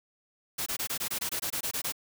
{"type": "noise bursts", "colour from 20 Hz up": "white", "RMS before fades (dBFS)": -32, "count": 13, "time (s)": [0.58, 1.923], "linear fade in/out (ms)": 10, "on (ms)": 83, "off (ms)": 22, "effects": []}